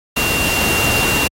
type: tone in noise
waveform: sine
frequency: 2764 Hz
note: F7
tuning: 19 cents flat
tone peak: -18 dBFS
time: 0.16-1.28 s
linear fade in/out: 10 ms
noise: pink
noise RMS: -18 dBFS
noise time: 0.16-1.28 s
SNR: -3 dB
effects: high-pass 60 Hz 12 dB/octave + AAC 48 kbps